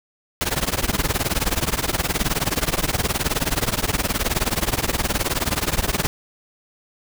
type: noise with tremolo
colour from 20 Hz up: pink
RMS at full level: -18 dBFS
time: 0.41-6.07 s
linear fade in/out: 0 ms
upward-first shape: triangle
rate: 19 Hz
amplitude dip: 100%
effects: none